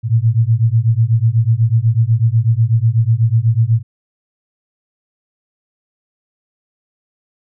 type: beating tone pair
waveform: sine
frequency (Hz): 110 / 118.1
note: A2 / A#2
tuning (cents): 0 / +23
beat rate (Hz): 8.1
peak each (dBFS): -13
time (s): 0.03-3.83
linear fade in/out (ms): 50
effects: none